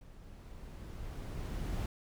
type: noise with level ramp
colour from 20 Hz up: brown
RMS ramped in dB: -54 to -35 dBFS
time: 0.01-1.86 s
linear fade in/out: 2 ms
effects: none